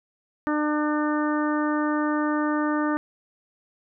harmonic tone, 300 Hz, D4, 37 cents sharp, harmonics 1 / 2 / 3 / 4 / 5 / 6, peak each -23 / -31 / -32 / -30 / -34 / -36 dBFS, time 0.47-2.97 s, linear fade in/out 0 ms, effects none

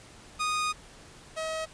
sawtooth tone pair in turn, 1237 / 637.4 Hz, D#6 / D#5, -10 / +42 cents, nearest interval major seventh, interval 1148 cents, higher first, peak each -23 / -27 dBFS, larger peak first, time 0.39-0.73 / 1.36-1.66 s, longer first, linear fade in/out 20 ms, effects pink hiss -51 dBFS RMS until 1.73 s + resampled to 22050 Hz

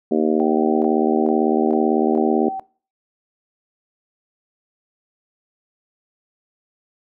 harmonic tone, 78 Hz, D#2, 5 cents sharp, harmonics 3 / 4 / 5 / 6 / 7 / 8 / 9, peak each -20 / -21 / -20 / -27 / -28 / -28 / -31 dBFS, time 0.11-2.49 s, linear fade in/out 5 ms
sine tone bursts, 769 Hz, G5, 33 cents flat, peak -24 dBFS, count 5, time 0.4-2.596 s, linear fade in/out 0 ms, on 420 ms, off 24 ms
effects noise-tail reverb RT60 0.4 s tail -22 dB re dry

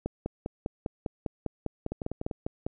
two click trains, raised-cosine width 2 ms, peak -17 / -20 dBFS, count 14 / 5, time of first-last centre 0.06-2.665 / 1.92-2.312 s, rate 4.99 / 10.2 Hz, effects none

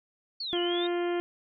sine exponential two-way sweep, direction down then up, 4568 to 2882 to 3748 Hz, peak -32 dBFS, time 0.4-0.87 s, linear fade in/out 5 ms, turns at 0.6 s
harmonic tone, 349.2 Hz, F4, in tune, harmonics 1 / 2 / 3 / 4 / 5 / 6 / 7 / 8 / 9, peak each -27 / -36 / -43 / -43 / -44 / -46 / -48 / -50 / -47 dBFS, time 0.53-1.2 s, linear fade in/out 0 ms
effects none

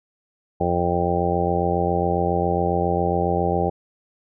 harmonic tone, 87.31 Hz, F2, in tune, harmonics 1 / 2 / 3 / 4 / 5 / 6 / 7 / 8 / 9, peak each -27 / -26 / -35 / -27 / -26 / -28 / -28 / -34 / -24 dBFS, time 0.6-3.7 s, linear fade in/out 10 ms, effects none

